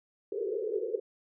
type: band-pass noise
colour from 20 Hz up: pink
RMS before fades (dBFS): -33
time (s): 0.32-1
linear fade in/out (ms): 5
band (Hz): 380 to 490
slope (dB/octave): 96
effects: none